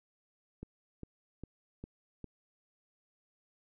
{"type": "click train", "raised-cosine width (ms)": 3, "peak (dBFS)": -30, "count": 5, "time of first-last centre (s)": [0.63, 2.243], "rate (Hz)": 2.48, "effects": []}